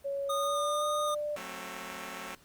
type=tone with pitch glide; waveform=sine; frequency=557 to 593.5 Hz; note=C#5 to D5; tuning=+8 to +18 cents; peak=-31 dBFS; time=0.04-1.37 s; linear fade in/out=20 ms; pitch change=+110 cents; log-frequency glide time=0.34-0.79 s
type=tone with vibrato; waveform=square; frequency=1223 Hz; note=D#6; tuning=30 cents flat; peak=-31 dBFS; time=0.29-1.15 s; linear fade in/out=10 ms; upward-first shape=square; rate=1.9 Hz; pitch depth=10 cents each way
type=chord; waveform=5% pulse; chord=F# diminished; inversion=none; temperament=just; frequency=185 / 222 / 266.4 Hz; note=F#3 / A3 / C4; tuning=0 / +16 / +31 cents; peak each=-33 / -34 / -33 dBFS; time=1.36-2.35 s; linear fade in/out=2 ms
effects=pink hiss -61 dBFS RMS until 2.44 s + Opus 32 kbps